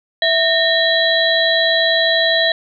harmonic tone with a mistuned harmonic, 659.3 Hz, E5, in tune, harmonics 1 / 3 / 5 / 6, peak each -17 / -17 / -21 / -17 dBFS, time 0.22-2.52 s, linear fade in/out 2 ms, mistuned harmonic 3, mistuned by -130 cents, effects none

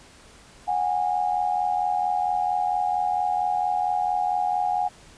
sine tone pair together, 731 / 815.4 Hz, F#5 / G#5, -21 / -32 cents, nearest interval major second, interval 189 cents, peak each -24 / -24 dBFS, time 0.67-4.89 s, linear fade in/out 20 ms, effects pink hiss -50 dBFS RMS until 5.17 s + resampled to 22050 Hz

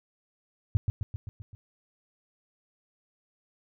sine tone with echo, 102.3 Hz, G#2, 26 cents flat, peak -18 dBFS, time 0.75-0.77 s, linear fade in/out 0 ms, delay 130 ms, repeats 6, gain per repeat -4 dB, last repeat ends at 1.55 s, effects none

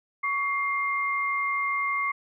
sine tone pair together, 1123.7 / 2112 Hz, C#6 / C7, +23 / +16 cents, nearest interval major seventh, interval 1093 cents, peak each -27 dBFS, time 0.23-2.12 s, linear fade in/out 10 ms, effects none

